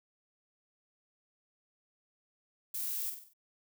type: noise with echo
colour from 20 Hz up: violet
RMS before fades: -37 dBFS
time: 2.74-3.1 s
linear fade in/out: 5 ms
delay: 47 ms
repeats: 5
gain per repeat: -6 dB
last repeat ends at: 3.335 s
effects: none